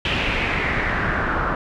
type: noise with low-pass filter sweep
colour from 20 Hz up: pink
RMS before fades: -22 dBFS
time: 0.05-1.55 s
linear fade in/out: 2 ms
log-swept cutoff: 2900 to 1300 Hz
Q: 3.4
effects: none